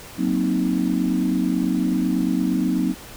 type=chord; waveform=sine; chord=C half-diminished seventh; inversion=second; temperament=equal; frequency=185 / 233.1 / 261.6 / 311.1 Hz; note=Gb3 / Bb3 / C4 / Eb4; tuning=0 / 0 / 0 / 0 cents; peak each=-23 / -25 / -22 / -24 dBFS; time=0.17-2.95 s; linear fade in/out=50 ms; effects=tanh soft clip ceiling -8 dBFS + pink hiss -40 dBFS RMS until 3.16 s